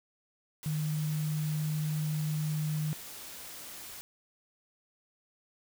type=tone in noise; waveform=sine; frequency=153.2 Hz; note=D#3; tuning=27 cents flat; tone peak=-29 dBFS; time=0.66-2.93 s; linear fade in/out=0 ms; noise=white; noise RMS=-45 dBFS; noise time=0.63-4.01 s; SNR=+13 dB; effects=none